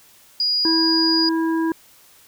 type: tone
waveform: sine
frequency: 4890 Hz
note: D#8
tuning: 31 cents flat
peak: -17 dBFS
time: 0.4-1.29 s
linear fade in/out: 2 ms
type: harmonic tone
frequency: 326.1 Hz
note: E4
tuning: 19 cents flat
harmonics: 1 / 3 / 5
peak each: -18 / -28 / -32 dBFS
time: 0.65-1.72 s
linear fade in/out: 2 ms
effects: white hiss -51 dBFS RMS until 2.27 s